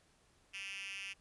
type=tone with high-pass filter; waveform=5% pulse; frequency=196 Hz; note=G3; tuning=in tune; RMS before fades=-45 dBFS; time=0.53-1.14 s; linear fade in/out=20 ms; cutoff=2700 Hz; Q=5.9; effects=pink hiss -70 dBFS RMS until 1.2 s + resampled to 24000 Hz